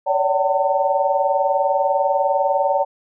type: tone cluster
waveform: sine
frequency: 561 / 581 / 764 / 903 Hz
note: C#5 / D5 / G5 / A5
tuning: +21 / -19 / -45 / +45 cents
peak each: -21 dBFS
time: 0.06-2.85 s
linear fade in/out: 20 ms
effects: none